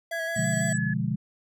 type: tone with vibrato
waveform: square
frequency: 660 Hz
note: E5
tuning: 2 cents sharp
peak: -32 dBFS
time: 0.11-0.73 s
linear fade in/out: 5 ms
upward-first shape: square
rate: 6 Hz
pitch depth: 21 cents each way
type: tone with pitch glide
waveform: sine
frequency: 1661.2 to 1705.9 Hz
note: G#6 to G#6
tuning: 0 to +46 cents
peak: -30 dBFS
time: 0.12-0.94 s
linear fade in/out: 10 ms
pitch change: +46 cents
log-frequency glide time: 0.23-0.72 s
type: tone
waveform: sine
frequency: 7880 Hz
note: B8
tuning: 5 cents flat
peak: -32 dBFS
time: 0.35-0.78 s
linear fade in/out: 10 ms
type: chord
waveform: sine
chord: B diminished seventh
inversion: none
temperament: equal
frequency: 123.47 / 146.83 / 174.61 / 207.7 Hz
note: B2 / D3 / F3 / Ab3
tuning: 0 / 0 / 0 / 0 cents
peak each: -30 dBFS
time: 0.36-1.16 s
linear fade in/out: 10 ms
effects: none